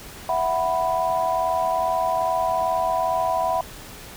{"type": "chord", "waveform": "sine", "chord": "E suspended second", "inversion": "none", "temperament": "just", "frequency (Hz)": [659.3, 741.7, 988.9], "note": ["E5", "F#5", "B5"], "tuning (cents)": [0, 4, 2], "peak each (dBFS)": -24, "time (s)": [0.29, 3.61], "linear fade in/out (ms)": 2, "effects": ["pink hiss -40 dBFS RMS until 4.16 s"]}